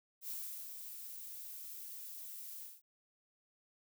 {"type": "noise with ADSR envelope", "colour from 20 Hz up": "violet", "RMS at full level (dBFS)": -42, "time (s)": [0.21, 2.82], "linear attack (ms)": 75, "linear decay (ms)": 380, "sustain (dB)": -6, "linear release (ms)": 200, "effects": []}